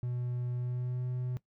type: tone with pitch glide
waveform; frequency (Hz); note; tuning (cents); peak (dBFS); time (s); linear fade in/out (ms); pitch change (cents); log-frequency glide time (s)
triangle; 123 to 125.37; B2 to B2; -7 to +26; -30; 0.03-1.37; 0; +33; 0.55-1.05
effects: noise-tail reverb RT60 0.1 s tail -18 dB re dry